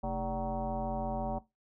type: tone with frequency modulation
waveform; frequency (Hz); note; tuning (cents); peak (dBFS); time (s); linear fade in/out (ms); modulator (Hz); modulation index
sine; 402.1; G4; +44; -31; 0.03-1.39; 10; 178; 2.7
effects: noise-tail reverb RT60 0.2 s tail -18 dB re dry